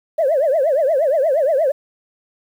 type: tone with vibrato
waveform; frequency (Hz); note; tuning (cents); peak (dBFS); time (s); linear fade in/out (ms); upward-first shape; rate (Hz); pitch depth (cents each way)
sine; 587.3; D5; 0; -12; 0.18-1.72; 10; triangle; 8.5; 270
effects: tanh soft clip ceiling -9 dBFS + 8-bit